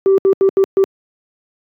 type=tone bursts at uneven times; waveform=sine; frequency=387.8 Hz; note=G4; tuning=19 cents flat; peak=-6 dBFS; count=5; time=0.06-0.18 / 0.25-0.33 / 0.41-0.49 / 0.57-0.64 / 0.77-0.84 s; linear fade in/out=0 ms; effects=tanh soft clip ceiling -5 dBFS + high-pass 200 Hz 12 dB/octave